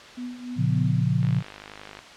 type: tone with tremolo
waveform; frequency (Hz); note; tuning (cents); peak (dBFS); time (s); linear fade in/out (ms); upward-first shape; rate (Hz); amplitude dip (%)
sine; 246.9; B3; 0; -29; 0.17-1.02; 10; triangle; 3.5; 75
type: chord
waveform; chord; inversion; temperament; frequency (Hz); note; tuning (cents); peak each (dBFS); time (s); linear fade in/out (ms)
sine; Bb minor; none; just; 116.54 / 139.85 / 174.81; Bb2 / Db3 / F3; 0 / +16 / +2; -24 / -23 / -25; 0.56-1.43; 50
type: click train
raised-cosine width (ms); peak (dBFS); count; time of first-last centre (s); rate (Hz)
0.3; -23; 40; 1.23-1.99; 51.3
effects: white hiss -44 dBFS RMS until 2.16 s + low-pass 4000 Hz 12 dB/octave